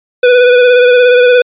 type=tone with vibrato; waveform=square; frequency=493.9 Hz; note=B4; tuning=in tune; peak=-4 dBFS; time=0.23-1.42 s; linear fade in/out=5 ms; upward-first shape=sine; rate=17 Hz; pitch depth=28 cents each way; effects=resampled to 8000 Hz